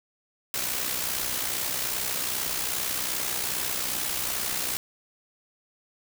white noise with amplitude modulation, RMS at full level -27 dBFS, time 0.54-4.77 s, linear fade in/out 0 ms, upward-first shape sine, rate 62.5 Hz, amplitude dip 50%, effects none

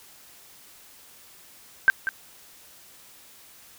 sine tone with echo, 1562 Hz, G6, 7 cents flat, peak -11 dBFS, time 1.88-1.9 s, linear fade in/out 0 ms, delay 190 ms, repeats 1, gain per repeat -11 dB, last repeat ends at 2.09 s, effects white hiss -51 dBFS RMS until 3.78 s

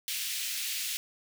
pink high-pass noise, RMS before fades -34 dBFS, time 0.08-0.97 s, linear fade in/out 0 ms, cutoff 2400 Hz, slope 24 dB/octave, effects none

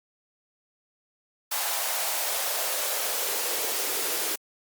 white noise with high-pass filter sweep, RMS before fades -28 dBFS, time 1.51-4.36 s, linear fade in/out 10 ms, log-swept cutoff 790 to 360 Hz, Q 2.7, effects Opus 48 kbps

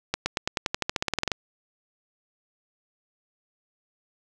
accelerating click train, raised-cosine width 0.2 ms, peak -7 dBFS, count 17, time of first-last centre 0.14-1.317 s, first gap 120 ms, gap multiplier 0.93, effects none

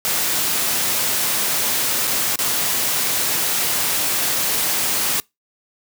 white noise with dropouts, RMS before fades -20 dBFS, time 0.05-5.2 s, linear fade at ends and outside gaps 0 ms, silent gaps 2.072-2.076 / 2.357-2.389 s, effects noise-tail reverb RT60 0.2 s tail -25 dB re dry + high-pass 100 Hz 12 dB/octave

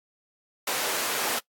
pink high-pass noise, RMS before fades -28 dBFS, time 0.67-1.39 s, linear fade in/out 5 ms, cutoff 480 Hz, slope 12 dB/octave, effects noise-tail reverb RT60 0.1 s tail -20 dB re dry + AAC 64 kbps

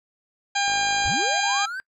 harmonic tone, 803 Hz, G5, 41 cents sharp, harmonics 1 / 2 / 3 / 4 / 5 / 6 / 8 / 9, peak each -24 / -27 / -29 / -30 / -31 / -32 / -33 / -34 dBFS, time 0.55-1.66 s, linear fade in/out 10 ms
click train, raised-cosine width 1 ms, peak -26 dBFS, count 25, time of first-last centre 0.68-1.135 s, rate 52.7 Hz
triangle linear sweep, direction up, 36.71 to 1598 Hz, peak -27 dBFS, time 1.05-1.8 s, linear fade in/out 0 ms
effects noise-tail reverb RT60 0.1 s tail -24 dB re dry

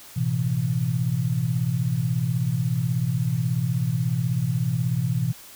sine chord, A suspended second, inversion none, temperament equal with one note detuned, 110 / 126.36 / 164.81 Hz, A2 / B2 / E3, 0 / +40 / 0 cents, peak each -29 / -23 / -26 dBFS, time 0.16-5.33 s, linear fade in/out 10 ms, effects white hiss -45 dBFS RMS until 5.55 s

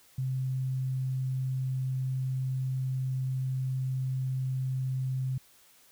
sine tone, 130.6 Hz, C3, 3 cents flat, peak -28 dBFS, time 0.18-5.38 s, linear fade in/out 5 ms, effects white hiss -60 dBFS RMS until 5.91 s

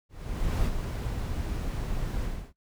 brown noise with ADSR envelope, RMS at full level -25 dBFS, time 0.09-2.53 s, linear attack 560 ms, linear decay 51 ms, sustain -6 dB, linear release 290 ms, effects noise-tail reverb RT60 0.1 s tail -19 dB re dry

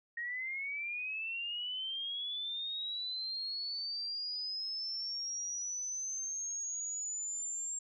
sine linear sweep, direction up, 1864.7 to 7459 Hz, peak -36 dBFS, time 0.17-7.79 s, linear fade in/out 5 ms, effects none

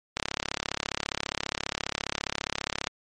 click train, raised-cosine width 0.2 ms, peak -9 dBFS, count 95, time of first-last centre 0.17-2.871 s, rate 34.8 Hz, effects MP3 48 kbps

